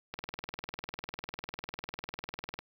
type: click train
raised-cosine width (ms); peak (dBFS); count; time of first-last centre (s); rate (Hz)
0.3; -22; 50; 0.14-2.59; 20
effects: 8-bit